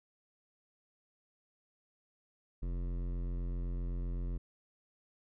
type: tone with hard clipping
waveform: sine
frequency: 43.91 Hz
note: F1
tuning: 10 cents sharp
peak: -36 dBFS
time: 2.62-4.38 s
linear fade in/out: 10 ms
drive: 15 dB
effects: none